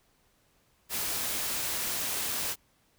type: noise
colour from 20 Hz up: white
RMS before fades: -32 dBFS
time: 0.89-2.56 s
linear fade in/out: 50 ms
effects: pink hiss -68 dBFS RMS until 2.98 s